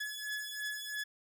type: beating tone pair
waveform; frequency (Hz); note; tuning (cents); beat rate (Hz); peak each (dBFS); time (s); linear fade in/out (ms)
sawtooth; 1701 / 1704; G#6 / G#6; +41 / +44; 3; -37 / -37; 0-1.04; 10
effects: none